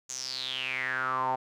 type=tone with band-pass filter sweep; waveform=sawtooth; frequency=130 Hz; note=C3; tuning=11 cents flat; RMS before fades=-32 dBFS; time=0.09-1.36 s; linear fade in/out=10 ms; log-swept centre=6800 to 810 Hz; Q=8.5; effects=none